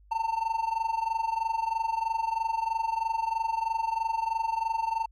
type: tone with amplitude modulation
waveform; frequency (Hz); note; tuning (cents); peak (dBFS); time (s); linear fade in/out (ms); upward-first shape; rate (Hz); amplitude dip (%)
triangle; 900; A5; +39; -21; 0.11-5.06; 10; sine; 23.1; 80
effects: added 50 Hz sine -54 dBFS peak until 5.11 s